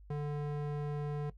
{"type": "tone with band-pass filter", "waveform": "square", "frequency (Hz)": 146.83, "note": "D3", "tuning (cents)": 0, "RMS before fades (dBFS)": -36, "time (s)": [0.1, 1.3], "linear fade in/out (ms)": 5, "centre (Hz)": 320, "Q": 0.74, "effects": ["noise-tail reverb RT60 0.1 s tail -17 dB re dry", "added 50 Hz sine -52 dBFS peak until 1.37 s"]}